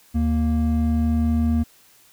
triangle tone pair together, 77.78 / 233.1 Hz, D#2 / A#3, 0 / 0 cents, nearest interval octave + perfect fifth, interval 1900 cents, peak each -18 dBFS, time 0.14-1.64 s, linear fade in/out 20 ms, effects white hiss -54 dBFS RMS until 2.12 s

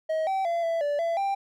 triangle tone with pitch steps, 634 / 770 / 680 / 665 / 581 / 671 / 789 Hz, D#5 / G5 / F5 / E5 / D5 / E5 / G5, +32 / -31 / -46 / +15 / -19 / +31 / +11 cents, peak -22 dBFS, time 0.09-1.35 s, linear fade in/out 10 ms, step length 180 ms, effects none

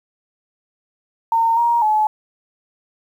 sine tone with pitch steps, 913 / 941 / 857 Hz, A#5 / A#5 / A5, -36 / +16 / -46 cents, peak -13 dBFS, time 1.32-2.07 s, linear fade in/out 2 ms, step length 250 ms, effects 8-bit

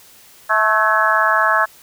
harmonic tone with a mistuned harmonic, 217.9 Hz, A3, 17 cents flat, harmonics 3 / 4 / 5 / 6 / 7 / 8, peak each -21 / -22 / -18 / -19 / -21 / -18 dBFS, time 0.49-1.66 s, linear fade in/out 20 ms, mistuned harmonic 8, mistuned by -57 cents, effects white hiss -46 dBFS RMS until 1.82 s

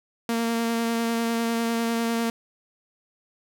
sawtooth tone with vibrato, 230.7 Hz, A#3, 18 cents flat, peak -19 dBFS, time 0.29-2.3 s, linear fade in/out 2 ms, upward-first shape square, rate 10 Hz, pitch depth 11 cents each way, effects none

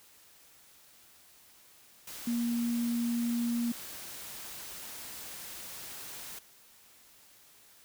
sine tone in noise, 236.1 Hz, A#3, 22 cents sharp, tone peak -28 dBFS, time 2.27-3.72 s, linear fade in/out 5 ms, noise white, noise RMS -44 dBFS, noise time 2.07-6.39 s, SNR +13 dB, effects white hiss -59 dBFS RMS until 7.84 s

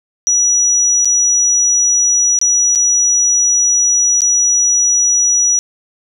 sine tone with dropouts, 5850 Hz, F#8, 21 cents flat, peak -9 dBFS, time 0.27-5.59 s, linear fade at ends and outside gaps 0 ms, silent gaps 1.047-1.055 / 2.389-2.414 / 2.751-2.757 / 4.207-4.218 s, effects 7-bit

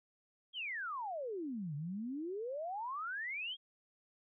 sine exponential two-way sweep, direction down then up, 3322 to 139.9 to 3322 Hz, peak -38 dBFS, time 0.53-3.57 s, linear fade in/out 50 ms, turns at 1.75 s, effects none

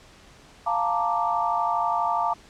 sine chord, Bb major seventh, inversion second, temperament equal, 698.5 / 880 / 932.3 / 1174.7 Hz, F5 / A5 / Bb5 / D6, 0 / 0 / 0 / 0 cents, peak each -27 dBFS, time 0.66-2.34 s, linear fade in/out 10 ms, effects pink hiss -51 dBFS RMS until 2.49 s + low-pass 7000 Hz 12 dB/octave

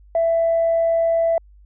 sine tone, 664 Hz, E5, 12 cents sharp, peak -14 dBFS, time 0.15-1.38 s, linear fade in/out 2 ms, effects tanh soft clip ceiling -11 dBFS + added 50 Hz sine -45 dBFS peak until 1.65 s

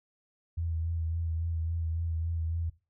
sine tone with vibrato, 82.41 Hz, E2, in tune, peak -29 dBFS, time 0.57-2.7 s, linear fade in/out 10 ms, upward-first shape sine, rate 3.6 Hz, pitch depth 33 cents each way, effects noise-tail reverb RT60 0.3 s tail -19 dB re dry

